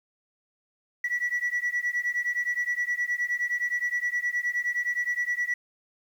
sine beating tone pair, 1942 / 1951.6 Hz, B6 / B6, -30 / -21 cents, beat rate 9.6 Hz, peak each -27 dBFS, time 1.04-5.54 s, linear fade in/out 5 ms, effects tanh soft clip ceiling -21 dBFS + 9-bit

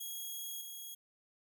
5% pulse tone with level steps, 3307 Hz, G#7, 8 cents flat, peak -32 / -36 dBFS, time 0-0.95 s, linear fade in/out 10 ms, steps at 0.61 s, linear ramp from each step 2 ms, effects none

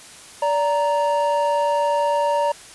triangle tone pair together, 580 / 931.1 Hz, D5 / A#5, -22 / -2 cents, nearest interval minor sixth, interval 820 cents, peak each -18 / -18 dBFS, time 0.42-2.52 s, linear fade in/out 5 ms, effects white hiss -42 dBFS RMS until 2.74 s + resampled to 24000 Hz

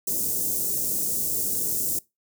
white band-stop noise, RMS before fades -26 dBFS, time 0.07-1.99 s, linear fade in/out 5 ms, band 480 to 6700 Hz, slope 24 dB/octave, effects noise-tail reverb RT60 0.2 s tail -21 dB re dry + high-pass 80 Hz 12 dB/octave

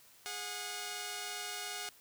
5% pulse tone pair together, 412.2 / 727 Hz, G#4 / F#5, -13 / -31 cents, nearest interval minor seventh, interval 982 cents, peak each -33 / -29 dBFS, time 0.26-1.89 s, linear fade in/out 0 ms, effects white hiss -61 dBFS RMS until 2 s

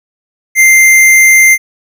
square tone, 2091 Hz, C7, 2 cents flat, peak -3 dBFS, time 0.55-1.58 s, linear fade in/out 50 ms, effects none

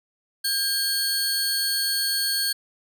sawtooth tone pair together, 1608 / 4408 Hz, G6 / C#8, +44 / -11 cents, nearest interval octave + perfect fourth, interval 1745 cents, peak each -26 / -20 dBFS, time 0.44-2.53 s, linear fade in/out 10 ms, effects none

